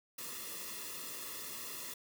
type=noise with comb filter; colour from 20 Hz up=white; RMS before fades=-44 dBFS; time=0.18-1.94 s; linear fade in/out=5 ms; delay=1.3 ms; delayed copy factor=-0.9; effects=none